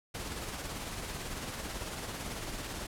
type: noise with tremolo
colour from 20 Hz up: pink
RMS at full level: -38 dBFS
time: 0.14-2.87 s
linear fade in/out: 10 ms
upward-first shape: sine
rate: 18 Hz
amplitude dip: 35%
effects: low-pass 12000 Hz 12 dB/octave